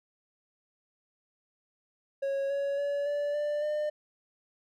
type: tone with pitch steps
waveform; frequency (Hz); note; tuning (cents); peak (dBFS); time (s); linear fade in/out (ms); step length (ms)
triangle; 550 / 559.9 / 570.1 / 580.4 / 590.8 / 601.5; C#5 / C#5 / C#5 / D5 / D5 / D5; -14 / +17 / +48 / -21 / +10 / +41; -26; 2.22-3.9; 10; 280
effects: none